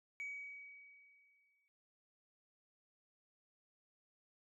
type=tone with exponential decay; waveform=sine; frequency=2266 Hz; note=C#7; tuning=37 cents sharp; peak=-39 dBFS; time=0.2-1.68 s; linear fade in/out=0 ms; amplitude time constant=320 ms; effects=noise-tail reverb RT60 0.7 s tail -26 dB re dry + tanh soft clip ceiling -39 dBFS